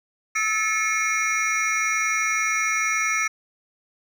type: tone cluster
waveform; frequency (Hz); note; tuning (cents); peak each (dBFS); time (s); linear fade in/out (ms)
triangle; 1303 / 1748 / 2179 / 2400 / 5790; E6 / A6 / C#7 / D7 / F#8; -20 / -12 / -30 / +37 / -38; -25 / -28 / -22 / -29 / -28; 0.35-3.28; 10
effects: none